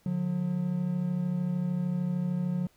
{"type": "tone pair together", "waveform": "triangle", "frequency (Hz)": [146.83, 180.06], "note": ["D3", "F#3"], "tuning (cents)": [0, -47], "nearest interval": "major third", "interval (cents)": 353, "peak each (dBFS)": [-31, -26], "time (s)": [0.06, 2.67], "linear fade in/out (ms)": 2, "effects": ["pink hiss -65 dBFS RMS until 2.76 s"]}